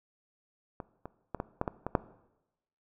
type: clicks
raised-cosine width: 1 ms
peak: -24 / -26 / -20 / -18 / -15 / -17 / -19 / -9 dBFS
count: 8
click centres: 0.802 / 1.056 / 1.347 / 1.401 / 1.614 / 1.678 / 1.866 / 1.952 s
effects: noise-tail reverb RT60 0.9 s tail -18 dB re dry